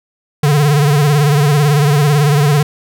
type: tone with vibrato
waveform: square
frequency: 145.8 Hz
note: D3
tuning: 12 cents flat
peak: -9 dBFS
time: 0.43-2.63 s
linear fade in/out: 5 ms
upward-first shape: sine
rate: 18 Hz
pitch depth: 84 cents each way
effects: none